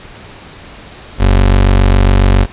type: tone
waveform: 30% pulse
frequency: 47.29 Hz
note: F#1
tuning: 39 cents sharp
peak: -3 dBFS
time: 1.18-2.47 s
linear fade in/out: 50 ms
effects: pink hiss -34 dBFS RMS until 2.52 s + resampled to 8000 Hz